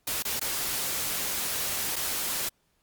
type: noise with dropouts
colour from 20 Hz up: white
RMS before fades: -30 dBFS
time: 0.07-2.49 s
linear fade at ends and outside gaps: 5 ms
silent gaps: 0.225-0.25 / 0.396-0.413 / 1.959-1.963 s
effects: pink hiss -71 dBFS RMS until 2.82 s + Opus 48 kbps